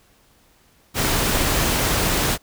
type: noise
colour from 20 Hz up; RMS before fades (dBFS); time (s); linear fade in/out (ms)
pink; -20; 0.94-2.38; 50
effects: pink hiss -57 dBFS RMS until 2.42 s